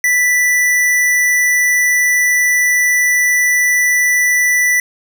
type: tone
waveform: square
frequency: 1975.5 Hz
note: B6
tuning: in tune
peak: -11 dBFS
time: 0.04-4.8 s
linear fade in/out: 2 ms
effects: none